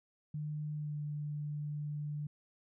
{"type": "tone with pitch glide", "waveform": "sine", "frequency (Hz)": [150.7, 148.2], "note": ["D3", "D3"], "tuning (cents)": [45, 16], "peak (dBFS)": -36, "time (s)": [0.34, 2.27], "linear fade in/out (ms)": 5, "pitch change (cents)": -29, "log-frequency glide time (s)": [0.72, 0.98], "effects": []}